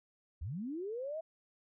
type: linear sweep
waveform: sine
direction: up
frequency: 61.74 to 659.3 Hz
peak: -37 dBFS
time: 0.41-1.21 s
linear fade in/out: 10 ms
effects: none